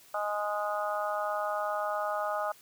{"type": "harmonic tone", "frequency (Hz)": 207.7, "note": "G#3", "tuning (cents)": 0, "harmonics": [3, 4, 5, 6, 7], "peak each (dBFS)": [-33, -35, -42, -34, -41], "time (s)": [0.14, 2.52], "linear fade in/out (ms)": 5, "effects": ["white hiss -57 dBFS RMS until 2.61 s", "high-pass 80 Hz 12 dB/octave"]}